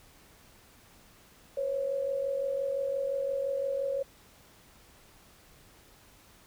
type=tone pair together; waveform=sine; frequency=505 / 550.8 Hz; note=B4 / C#5; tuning=+39 / -11 cents; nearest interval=major second; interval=150 cents; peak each=-36 / -29 dBFS; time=1.57-4.03 s; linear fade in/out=5 ms; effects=pink hiss -58 dBFS RMS until 6.46 s